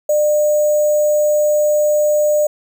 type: tone with sample-and-hold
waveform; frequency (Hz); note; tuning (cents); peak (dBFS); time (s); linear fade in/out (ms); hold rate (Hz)
sine; 600; D5; +37; -11; 0.09-2.47; 5; 7350
effects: none